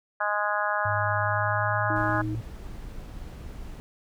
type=harmonic tone; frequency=207.7 Hz; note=G#3; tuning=in tune; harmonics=3 / 4 / 5 / 6 / 7 / 8; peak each=-31 / -31 / -31 / -31 / -31 / -31 dBFS; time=0.2-2.22 s; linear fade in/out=10 ms
type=tone with pitch glide; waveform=sine; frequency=104.4 to 113.19 Hz; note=G#2 to A2; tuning=+10 to +49 cents; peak=-29 dBFS; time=0.85-2.41 s; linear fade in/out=5 ms; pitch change=+139 cents; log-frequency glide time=1.18-2.27 s
type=tone; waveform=sine; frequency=314.3 Hz; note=D#4; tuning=18 cents sharp; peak=-30 dBFS; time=1.9-2.35 s; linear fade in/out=2 ms
type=noise; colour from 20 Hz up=brown; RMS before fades=-39 dBFS; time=1.96-3.8 s; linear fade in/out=0 ms
effects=none